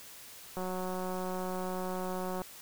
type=click train; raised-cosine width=1 ms; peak=-24 dBFS; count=341; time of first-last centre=0.57-2.418 s; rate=184 Hz; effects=white hiss -50 dBFS RMS until 2.61 s